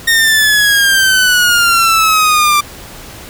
sawtooth exponential sweep, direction down, 1851 to 1174.7 Hz, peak -4 dBFS, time 0.07-2.61 s, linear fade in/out 10 ms, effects pink hiss -32 dBFS RMS until 3.29 s

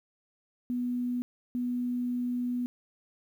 sine tone bursts at uneven times, 245.7 Hz, B3, 9 cents flat, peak -28 dBFS, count 2, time 0.7-1.22 / 1.55-2.66 s, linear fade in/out 0 ms, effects 10-bit

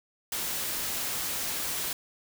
white noise, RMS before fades -32 dBFS, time 0.32-1.93 s, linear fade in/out 2 ms, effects none

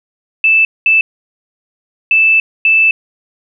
sine tone bursts at uneven times, 2637 Hz, E7, in tune, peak -6 dBFS, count 4, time 0.44-0.65 / 0.86-1.01 / 2.11-2.4 / 2.65-2.91 s, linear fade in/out 2 ms, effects none

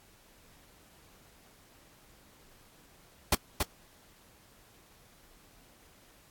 pink noise with echo, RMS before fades -23 dBFS, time 3.32-3.35 s, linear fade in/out 5 ms, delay 280 ms, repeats 1, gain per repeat -5 dB, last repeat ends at 3.63 s, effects pink hiss -60 dBFS RMS until 6.3 s + AAC 64 kbps

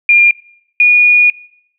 sine tone pair in turn, 2404 / 2447 Hz, D7 / D#7, +40 / -29 cents, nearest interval unison, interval 31 cents, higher second, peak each -4 dBFS, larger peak neither, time 0.09-0.31 / 0.8-1.3 s, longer second, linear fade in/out 2 ms, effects noise-tail reverb RT60 0.8 s tail -23 dB re dry

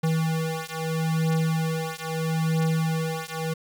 square beating tone pair, 160.6 / 161.37 Hz, E3 / E3, -45 / -37 cents, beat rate 0.77 Hz, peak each -27 dBFS, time 0.03-3.54 s, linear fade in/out 10 ms, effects 10-bit

